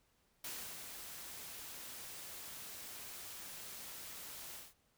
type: noise with ADSR envelope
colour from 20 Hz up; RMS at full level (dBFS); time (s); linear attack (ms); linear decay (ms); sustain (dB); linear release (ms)
white; -44; 0.44-4.74; 5; 330; -5; 180
effects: pink hiss -75 dBFS RMS until 4.97 s